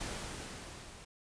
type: noise with level ramp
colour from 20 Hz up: pink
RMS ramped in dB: -39 to -52 dBFS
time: 0-1.05 s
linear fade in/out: 10 ms
effects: resampled to 22050 Hz